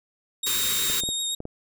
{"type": "tone with vibrato", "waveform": "25% pulse", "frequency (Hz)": 3729, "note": "A#7", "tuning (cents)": 0, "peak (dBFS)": -21, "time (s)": [0.43, 1.35], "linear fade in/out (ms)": 5, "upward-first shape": "sine", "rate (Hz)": 8, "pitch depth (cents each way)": 19}
{"type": "band-stop noise", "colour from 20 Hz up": "white", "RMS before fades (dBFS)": -27, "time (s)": [0.46, 1.01], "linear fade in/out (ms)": 10, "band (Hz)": [520, 960], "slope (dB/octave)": 96}
{"type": "clicks", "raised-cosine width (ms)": 2, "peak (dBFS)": -21, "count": 5, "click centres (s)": [0.9, 1.036, 1.089, 1.404, 1.454]}
{"effects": []}